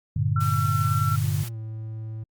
sine chord, G minor, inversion none, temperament equal, 98 / 116.54 / 146.83 Hz, G2 / Bb2 / D3, 0 / 0 / 0 cents, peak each -25 dBFS, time 0.16-1.44 s, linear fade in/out 5 ms
sine tone, 1349 Hz, E6, 40 cents sharp, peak -26 dBFS, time 0.36-1.16 s, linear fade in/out 5 ms
white band-stop noise, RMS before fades -39 dBFS, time 0.4-1.49 s, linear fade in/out 10 ms, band 140 to 640 Hz, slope 96 dB/octave
triangle tone with pitch glide, 117.5 to 110.27 Hz, A#2 to A2, +14 to +4 cents, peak -29 dBFS, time 1.23-2.24 s, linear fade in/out 10 ms, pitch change -110 cents, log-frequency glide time 1.46-1.57 s
effects Opus 48 kbps

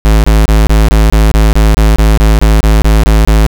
square tone bursts, 53.6 Hz, A1, 45 cents flat, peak -4 dBFS, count 16, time 0.05-3.465 s, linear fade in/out 0 ms, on 190 ms, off 25 ms, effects none

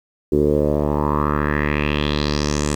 10% pulse tone with low-pass filter sweep, 73.9 Hz, D2, 11 cents sharp, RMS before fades -19 dBFS, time 0.32-2.75 s, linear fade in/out 5 ms, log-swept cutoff 370 to 8200 Hz, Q 4, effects 8-bit

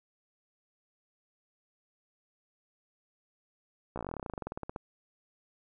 slowing click train, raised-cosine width 1 ms, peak -23 dBFS, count 24, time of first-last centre 3.96-4.762 s, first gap 15 ms, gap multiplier 1.07, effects none

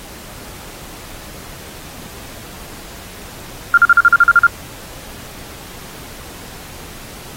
sine tone bursts, 1396.9 Hz, F6, in tune, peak -4 dBFS, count 10, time 3.74-4.468 s, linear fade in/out 2 ms, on 35 ms, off 42 ms, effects pink hiss -35 dBFS RMS until 7.36 s + AAC 48 kbps

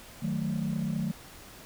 sine chord, D# diminished, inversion none, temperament equal, 155.56 / 185 / 220 Hz, D#3 / F#3 / A3, 0 / 0 / 0 cents, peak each -31 dBFS, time 0.22-1.12 s, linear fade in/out 10 ms, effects tanh soft clip ceiling -23 dBFS + pink hiss -49 dBFS RMS until 1.65 s

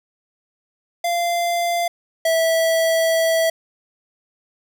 square tone pair in turn, 691 / 654.2 Hz, F5 / E5, -19 / -13 cents, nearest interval minor second, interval 94 cents, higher first, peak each -19 / -16 dBFS, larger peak second, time 1.04-1.88 / 2.25-3.5 s, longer second, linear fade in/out 5 ms, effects none

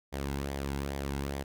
sawtooth tone with flanger, 69.4 Hz, C#2, 3 cents sharp, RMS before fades -35 dBFS, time 0.12-1.44 s, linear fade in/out 20 ms, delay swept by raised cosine 0.72 to 1.71 ms, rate 2.4 Hz, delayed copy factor -0.5, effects none

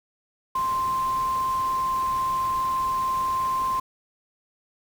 sine tone in noise, 1046.5 Hz, C6, in tune, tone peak -22 dBFS, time 0.55-3.8 s, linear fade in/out 5 ms, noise pink, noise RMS -40 dBFS, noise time 0.55-3.8 s, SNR +15 dB, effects none

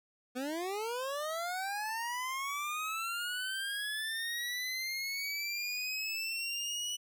25% pulse linear sweep, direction up, 243.2 to 2960 Hz, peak -31 dBFS, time 0.35-6.97 s, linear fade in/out 20 ms, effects none

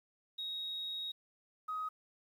sine tone pair in turn, 3774 / 1259.4 Hz, A#7 / D#6, +21 / +21 cents, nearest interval octave + perfect fifth, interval 1900 cents, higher first, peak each -37 / -35 dBFS, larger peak second, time 0.38-1.12 / 1.68-1.89 s, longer first, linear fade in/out 10 ms, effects tanh soft clip ceiling -31 dBFS + 11-bit

